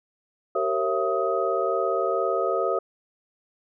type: tone cluster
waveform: sine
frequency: 384.3 / 461.8 / 544 / 668 / 1258 Hz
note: G4 / A#4 / C#5 / E5 / D#6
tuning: -34 / -16 / -33 / +23 / +19 cents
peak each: -28 dBFS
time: 0.55-2.79 s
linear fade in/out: 5 ms
effects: none